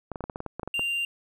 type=clicks; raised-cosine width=1 ms; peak=-19 dBFS; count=12; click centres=0.117 / 0.158 / 0.207 / 0.24 / 0.298 / 0.359 / 0.404 / 0.463 / 0.596 / 0.632 / 0.676 / 0.794 s
type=tone; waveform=triangle; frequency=2783 Hz; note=F7; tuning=7 cents flat; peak=-24 dBFS; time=0.74-1.05 s; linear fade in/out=2 ms
effects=none